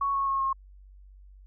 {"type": "tone with pitch steps", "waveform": "sine", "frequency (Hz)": [1111, 1099.5, 1088.1, 1076.9], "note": ["C#6", "C#6", "C#6", "C6"], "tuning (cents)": [4, -14, -33, 50], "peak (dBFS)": -24, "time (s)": [0.01, 0.53], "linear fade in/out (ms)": 5, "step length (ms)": 130, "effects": ["added 48 Hz sine -48 dBFS peak until 1.46 s"]}